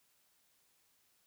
silence, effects white hiss -73 dBFS RMS until 1.26 s

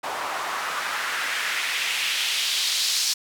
white noise with band-pass filter sweep, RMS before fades -26 dBFS, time 0.03-3.14 s, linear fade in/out 10 ms, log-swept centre 840 to 4900 Hz, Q 1.8, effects none

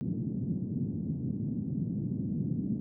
pink band-pass noise, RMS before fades -33 dBFS, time 0.01-2.8 s, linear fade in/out 0 ms, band 130 to 240 Hz, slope 24 dB/octave, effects none

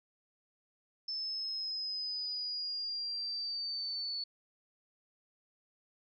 sine linear sweep, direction down, 5274 to 4435 Hz, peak -35 dBFS, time 1.08-4.24 s, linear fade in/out 5 ms, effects none

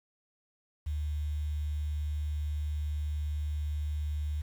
sine tone with quantisation, 74.8 Hz, D2, 32 cents sharp, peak -30 dBFS, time 0.86-4.42 s, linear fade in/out 10 ms, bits 9, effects none

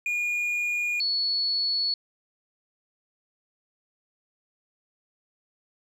triangle / sine tone pair in turn, 2435 / 4404 Hz, D#7 / C#8, -38 / -12 cents, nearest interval minor seventh, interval 1026 cents, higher second, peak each -23 dBFS, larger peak neither, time 0.06-1 / 1-1.94 s, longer neither, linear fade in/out 2 ms, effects none

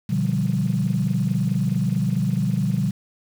sine chord, G dominant seventh, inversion first, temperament just, 122.5 / 147 / 176.4 / 196 Hz, B2 / D3 / F3 / G3, -14 / +2 / +18 / 0 cents, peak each -24 dBFS, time 0.09-2.91 s, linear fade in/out 10 ms, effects tanh soft clip ceiling -10 dBFS + 7-bit

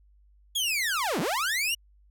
sawtooth linear two-way sweep, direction down then up, 3391 to 140.8 to 2951 Hz, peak -22 dBFS, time 0.55-1.75 s, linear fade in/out 10 ms, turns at 1.2 s, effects added 50 Hz sine -56 dBFS peak until 2.1 s

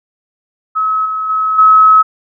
sine tone with level steps, 1285 Hz, E6, 45 cents flat, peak -11 / -15 / -11 / -3 dBFS, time 0.75-2.03 s, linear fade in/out 20 ms, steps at 1.05 / 1.29 / 1.58 s, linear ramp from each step 10 ms, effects none

